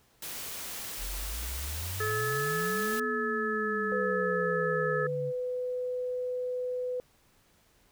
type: noise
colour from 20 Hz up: white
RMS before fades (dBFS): -39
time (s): 0.22-3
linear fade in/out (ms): 5
type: exponential two-way sweep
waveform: sine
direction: up then down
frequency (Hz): 38.89 to 247.2 to 139.8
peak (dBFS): -35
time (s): 0.97-5.33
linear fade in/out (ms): 50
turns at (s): 3.03
type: harmonic tone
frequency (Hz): 430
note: A4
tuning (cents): -40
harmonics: 1 / 3 / 4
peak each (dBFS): -32 / -34 / -33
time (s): 2-5.07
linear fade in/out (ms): 5
type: tone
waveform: sine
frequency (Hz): 500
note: B4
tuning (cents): +21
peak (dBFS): -30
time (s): 3.92-7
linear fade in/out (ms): 0
effects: pink hiss -65 dBFS RMS until 7.91 s